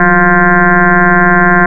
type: tone with frequency modulation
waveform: sine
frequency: 880 Hz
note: A5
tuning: in tune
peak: -4 dBFS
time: 0-1.66 s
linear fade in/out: 2 ms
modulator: 174 Hz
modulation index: 5.3
effects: none